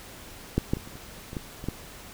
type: clicks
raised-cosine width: 3 ms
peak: -9 / -10 / -23 / -30 / -28 / -25 / -18 / -25 / -15 dBFS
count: 9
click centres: 0.58 / 0.735 / 0.77 / 0.875 / 0.955 / 1.331 / 1.368 / 1.641 / 1.686 s
effects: pink hiss -45 dBFS RMS until 2.13 s